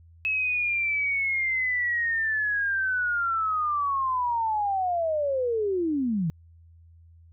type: linear sweep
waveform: sine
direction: down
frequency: 2588 to 151.2 Hz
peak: -23 dBFS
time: 0.25-6.3 s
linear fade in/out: 0 ms
effects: added 83 Hz sine -50 dBFS peak until 7.32 s